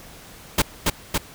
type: noise with echo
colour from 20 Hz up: pink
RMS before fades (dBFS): -17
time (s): 0.58-0.62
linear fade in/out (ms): 5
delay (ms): 280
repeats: 2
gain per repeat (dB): -2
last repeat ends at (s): 1.18
effects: pink hiss -44 dBFS RMS until 1.34 s